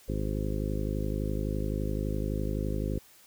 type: harmonic tone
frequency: 51.8 Hz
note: G#1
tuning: 4 cents flat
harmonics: 1 / 2 / 3 / 4 / 5 / 6 / 7 / 8 / 10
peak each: -32 / -35 / -37 / -38 / -39 / -40 / -40 / -41 / -42 dBFS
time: 0.08-2.99 s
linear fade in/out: 10 ms
effects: white hiss -57 dBFS RMS until 3.26 s